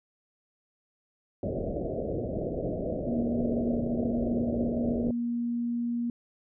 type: low-pass noise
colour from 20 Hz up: white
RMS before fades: -32 dBFS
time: 1.43-5.11 s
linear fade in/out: 2 ms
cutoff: 660 Hz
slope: 96 dB/octave
type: tone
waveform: sine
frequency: 237.4 Hz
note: A#3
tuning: 32 cents sharp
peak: -27 dBFS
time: 3.07-6.1 s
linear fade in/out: 2 ms
effects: none